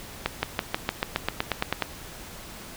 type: accelerating click train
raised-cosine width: 0.3 ms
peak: -7 dBFS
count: 13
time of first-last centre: 0.26-1.823 s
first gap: 170 ms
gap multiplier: 0.95
effects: pink hiss -42 dBFS RMS until 2.76 s